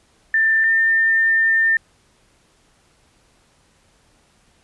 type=tone pair in turn; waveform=sine; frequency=1784 / 1802.6 Hz; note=A6 / A6; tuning=+23 / +41 cents; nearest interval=unison; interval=18 cents; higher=second; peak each=-13 dBFS; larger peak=neither; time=0.34-0.64 / 0.64-1.77 s; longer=second; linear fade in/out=2 ms; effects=pink hiss -58 dBFS RMS until 4.63 s + resampled to 24000 Hz